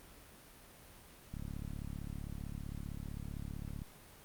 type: click train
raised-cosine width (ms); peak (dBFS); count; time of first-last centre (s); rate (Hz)
5; -30; 89; 1.34-3.819; 35.5
effects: pink hiss -57 dBFS RMS until 4.24 s + Opus 32 kbps